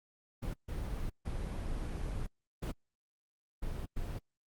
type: noise bursts at uneven times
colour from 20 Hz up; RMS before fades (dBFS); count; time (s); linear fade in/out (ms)
brown; -37; 6; 0.42-0.54 / 0.68-1.1 / 1.25-2.27 / 2.62-2.72 / 3.62-3.86 / 3.96-4.19; 10
effects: Opus 24 kbps

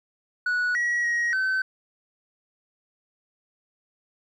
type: tone with pitch steps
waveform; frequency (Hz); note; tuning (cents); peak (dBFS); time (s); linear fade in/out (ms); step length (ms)
sine; 1470 / 1915 / 1891 / 1531; F#6 / A#6 / A#6 / G6; -12 / +46 / +24 / -41; -19; 0.46-1.62; 5; 290
effects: tanh soft clip ceiling -21 dBFS + 10-bit

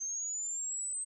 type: linear sweep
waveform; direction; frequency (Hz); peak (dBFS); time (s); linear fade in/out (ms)
sine; up; 6270 to 8300; -34; 0-1.05; 20
effects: none

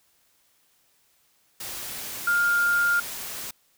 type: tone in noise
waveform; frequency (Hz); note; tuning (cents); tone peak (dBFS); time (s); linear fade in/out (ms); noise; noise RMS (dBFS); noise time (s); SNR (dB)
sine; 1407; F6; +12; -19; 2.27-3; 5; white; -35; 1.6-3.51; +13
effects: white hiss -65 dBFS RMS until 3.77 s

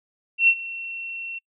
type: tone with ADSR envelope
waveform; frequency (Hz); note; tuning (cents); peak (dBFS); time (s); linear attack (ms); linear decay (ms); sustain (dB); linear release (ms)
sine; 2716; F7; -49; -11; 0.38-1.39; 100; 63; -19; 11
effects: noise-tail reverb RT60 0.1 s tail -26 dB re dry

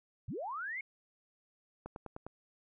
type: linear sweep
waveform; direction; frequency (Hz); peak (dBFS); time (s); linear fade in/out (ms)
sine; up; 73.42 to 2217; -37; 0.28-0.81; 5
type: click train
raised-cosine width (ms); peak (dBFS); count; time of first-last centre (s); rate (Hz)
1; -29; 5; 1.86-2.266; 9.86
effects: none

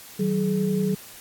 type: tone cluster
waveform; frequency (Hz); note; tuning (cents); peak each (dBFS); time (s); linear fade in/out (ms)
sine; 159.6 / 190.3 / 422.7; D#3 / F#3 / G#4; +44 / +49 / +31; -29 / -22 / -27; 0.19-0.95; 10
effects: white hiss -44 dBFS RMS until 1.2 s + AAC 64 kbps

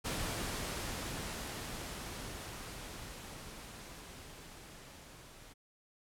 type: noise with level ramp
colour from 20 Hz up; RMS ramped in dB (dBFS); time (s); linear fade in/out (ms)
pink; -37 to -55; 0.04-5.54; 20
effects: low-pass 12000 Hz 12 dB/octave

